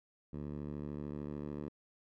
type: tone with band-pass filter sweep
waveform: 10% pulse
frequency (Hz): 73.42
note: D2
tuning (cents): 0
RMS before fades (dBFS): -42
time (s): 0.33-1.69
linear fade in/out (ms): 5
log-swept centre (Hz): 170 to 280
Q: 0.72
effects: none